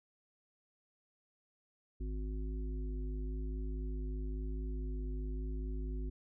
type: harmonic tone with a mistuned harmonic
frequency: 51.91 Hz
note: G#1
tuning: in tune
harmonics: 1 / 3 / 5 / 7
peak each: -36 / -51 / -48 / -51 dBFS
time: 2-6.1 s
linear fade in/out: 10 ms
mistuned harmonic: 1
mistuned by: +16 cents
effects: none